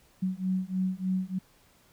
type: beating tone pair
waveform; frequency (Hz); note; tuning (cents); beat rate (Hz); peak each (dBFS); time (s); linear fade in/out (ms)
sine; 185 / 188.3; F#3 / F#3; 0 / +31; 3.3; -30; 0.22-1.39; 10
effects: pink hiss -62 dBFS RMS until 1.92 s